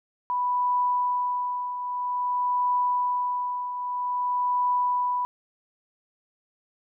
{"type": "tone with tremolo", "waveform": "sine", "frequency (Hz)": 987.8, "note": "B5", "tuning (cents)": 0, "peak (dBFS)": -20, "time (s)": [0.3, 5.25], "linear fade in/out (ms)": 0, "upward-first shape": "triangle", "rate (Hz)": 0.51, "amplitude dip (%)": 65, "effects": []}